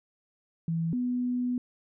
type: tone pair in turn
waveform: sine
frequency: 164.81 / 247.4 Hz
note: E3 / B3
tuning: 0 / +3 cents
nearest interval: perfect fifth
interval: 703 cents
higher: second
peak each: -26 dBFS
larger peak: neither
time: 0.68-0.93 / 0.93-1.58 s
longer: second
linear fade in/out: 2 ms
effects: none